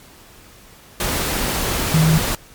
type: tone in noise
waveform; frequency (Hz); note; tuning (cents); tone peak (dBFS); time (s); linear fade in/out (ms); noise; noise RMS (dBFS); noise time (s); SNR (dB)
sine; 158.7; D#3; +35; -11; 1.94-2.18; 2; pink; -21; 1-2.35; +7
effects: pink hiss -45 dBFS RMS until 2.54 s + MP3 96 kbps